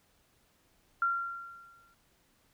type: tone with exponential decay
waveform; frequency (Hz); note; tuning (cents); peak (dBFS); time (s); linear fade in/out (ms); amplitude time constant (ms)
sine; 1378; F6; -24; -24; 1.02-1.94; 2; 200
effects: pink hiss -69 dBFS RMS until 2.53 s